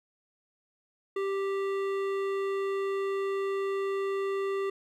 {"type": "tone with hard clipping", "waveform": "sine", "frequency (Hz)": 392, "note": "G4", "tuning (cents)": 0, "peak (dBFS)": -30, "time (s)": [1.16, 4.7], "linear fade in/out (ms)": 5, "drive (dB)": 13, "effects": []}